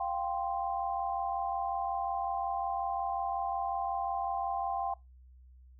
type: chord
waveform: sine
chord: F suspended second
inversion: none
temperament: equal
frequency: 698.5 / 784 / 1046.5 Hz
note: F5 / G5 / C6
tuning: 0 / 0 / 0 cents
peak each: -36 / -33 / -38 dBFS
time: 0-4.94 s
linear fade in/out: 5 ms
effects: noise-tail reverb RT60 0.2 s tail -21 dB re dry + added 63 Hz sine -53 dBFS peak until 5.79 s